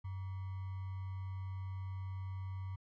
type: tone with sample-and-hold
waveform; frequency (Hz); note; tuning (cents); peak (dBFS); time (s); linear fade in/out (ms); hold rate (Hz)
sine; 94.9; F#2; +44; -39; 0.04-2.76; 10; 1050
effects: low-pass 2000 Hz 12 dB/octave